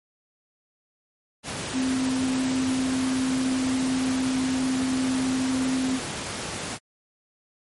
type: tone in noise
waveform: sine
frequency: 260 Hz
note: C4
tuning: 11 cents flat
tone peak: -22 dBFS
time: 1.72-6 s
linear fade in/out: 50 ms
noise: pink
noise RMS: -31 dBFS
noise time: 1.43-6.79 s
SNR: +6 dB
effects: high-pass 100 Hz 12 dB/octave + MP3 48 kbps